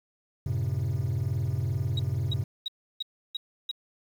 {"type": "chord", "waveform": "triangle", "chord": "F# diminished", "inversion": "none", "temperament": "just", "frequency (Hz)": [92.5, 111, 133.2], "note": ["F#2", "A2", "C3"], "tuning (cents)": [0, 16, 31], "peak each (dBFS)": [-28, -28, -27], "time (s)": [0.46, 2.44], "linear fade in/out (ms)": 5}
{"type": "tone bursts", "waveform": "sine", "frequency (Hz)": 3823, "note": "A#7", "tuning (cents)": 43, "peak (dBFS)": -28, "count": 6, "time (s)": [1.97, 3.714], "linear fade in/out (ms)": 5, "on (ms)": 24, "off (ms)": 320}
{"effects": ["tanh soft clip ceiling -19 dBFS", "9-bit"]}